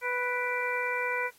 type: harmonic tone with a mistuned harmonic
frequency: 493.9 Hz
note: B4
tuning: in tune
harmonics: 1 / 2 / 3 / 4 / 5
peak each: -34 / -34 / -34 / -34 / -34 dBFS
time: 0.01-1.31 s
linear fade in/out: 50 ms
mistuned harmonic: 5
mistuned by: -83 cents
effects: white hiss -60 dBFS RMS until 1.38 s + AAC 48 kbps